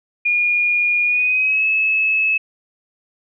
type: tone with pitch glide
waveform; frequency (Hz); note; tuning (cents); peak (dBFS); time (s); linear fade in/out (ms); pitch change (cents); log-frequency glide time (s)
sine; 2432 to 2592; D#7 to E7; -40 to -30; -14; 0.25-2.38; 10; +110; 1.04-1.66
effects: none